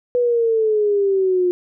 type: exponential sweep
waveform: sine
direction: down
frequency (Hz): 493.9 to 354.6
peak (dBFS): -14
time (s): 0.15-1.51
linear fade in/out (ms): 0
effects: none